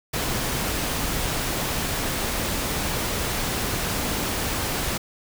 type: noise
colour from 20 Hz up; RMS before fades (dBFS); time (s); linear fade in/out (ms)
pink; -26; 0.13-4.98; 10
effects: none